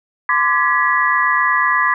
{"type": "tone cluster", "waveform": "sine", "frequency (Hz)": [1026, 1174, 1678, 1949], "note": ["C6", "D6", "G#6", "B6"], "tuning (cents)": [-34, -1, 17, -23], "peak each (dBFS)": -18, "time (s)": [0.29, 1.94], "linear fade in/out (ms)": 2, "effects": []}